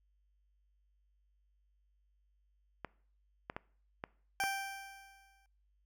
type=clicks; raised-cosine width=0.5 ms; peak=-24 dBFS; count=5; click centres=2.847 / 3.499 / 3.565 / 4.039 / 4.438 s
type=tone with exponential decay; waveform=20% pulse; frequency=784 Hz; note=G5; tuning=in tune; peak=-26 dBFS; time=4.4-5.46 s; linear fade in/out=1 ms; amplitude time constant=230 ms
effects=noise-tail reverb RT60 0.5 s tail -22 dB re dry + added 50 Hz sine -70 dBFS peak until 5.85 s